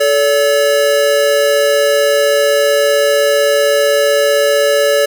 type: tone pair together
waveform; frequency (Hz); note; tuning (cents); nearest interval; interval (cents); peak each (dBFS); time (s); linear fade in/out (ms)
square; 435 / 570.7; A4 / D5; -20 / -50; perfect fourth; 470; -16 / -11; 0-5.06; 10
effects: none